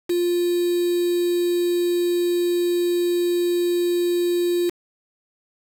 sine tone with quantisation, 350 Hz, F4, 4 cents sharp, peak -18 dBFS, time 0.09-4.7 s, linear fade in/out 10 ms, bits 5, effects none

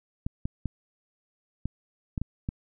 clicks, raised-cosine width 5 ms, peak -17 dBFS, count 7, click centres 0.265 / 0.455 / 0.657 / 1.656 / 2.178 / 2.216 / 2.489 s, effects none

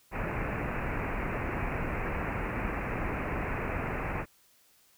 pink low-pass noise, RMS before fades -33 dBFS, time 0.11-4.26 s, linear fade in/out 50 ms, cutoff 2600 Hz, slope 96 dB/octave, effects white hiss -64 dBFS RMS until 4.97 s

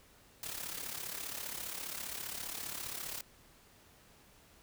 white noise with amplitude modulation, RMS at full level -39 dBFS, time 0.43-3.21 s, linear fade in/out 2 ms, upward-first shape sine, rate 35 Hz, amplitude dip 65%, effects pink hiss -62 dBFS RMS until 4.62 s

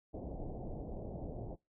pink low-pass noise, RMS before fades -43 dBFS, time 0.13-1.56 s, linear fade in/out 20 ms, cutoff 740 Hz, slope 48 dB/octave, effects noise-tail reverb RT60 0.2 s tail -21 dB re dry

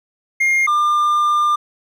triangle tone pair in turn, 2126 / 1198.7 Hz, C7 / D6, +27 / +35 cents, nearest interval minor seventh, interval 992 cents, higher first, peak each -11 dBFS, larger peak neither, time 0.4-0.67 / 0.67-1.56 s, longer second, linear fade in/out 10 ms, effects none

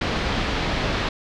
pink low-pass noise, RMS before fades -24 dBFS, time 0.01-1.09 s, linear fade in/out 5 ms, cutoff 4400 Hz, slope 24 dB/octave, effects none

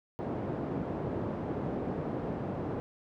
pink band-pass noise, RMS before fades -35 dBFS, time 0.19-2.8 s, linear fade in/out 0 ms, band 140 to 600 Hz, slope 12 dB/octave, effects none

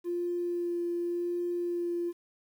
triangle tone with vibrato, 347.8 Hz, F4, 7 cents flat, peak -25 dBFS, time 0.04-2.13 s, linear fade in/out 50 ms, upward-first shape sine, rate 0.89 Hz, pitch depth 11 cents each way, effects tanh soft clip ceiling -27 dBFS + 10-bit

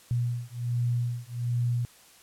sine beating tone pair, 120 / 121.3 Hz, B2 / B2, -49 / -31 cents, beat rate 1.3 Hz, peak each -29 dBFS, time 0.11-1.85 s, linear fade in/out 0 ms, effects white hiss -55 dBFS RMS until 2.22 s + low-pass 12000 Hz 12 dB/octave

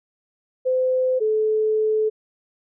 sine tone pair in turn, 513 / 433.1 Hz, C5 / A4, -34 / -27 cents, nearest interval minor third, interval 293 cents, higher first, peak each -17 dBFS, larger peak neither, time 0.65-1.2 / 1.2-2.1 s, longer second, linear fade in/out 20 ms, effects none

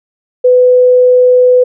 sine tone, 500 Hz, B4, 21 cents sharp, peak -3 dBFS, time 0.44-1.64 s, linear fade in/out 10 ms, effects none

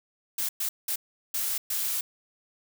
blue noise bursts at uneven times, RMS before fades -29 dBFS, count 5, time 0.38-0.49 / 0.6-0.69 / 0.88-0.96 / 1.34-1.58 / 1.7-2.01 s, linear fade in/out 5 ms, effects none

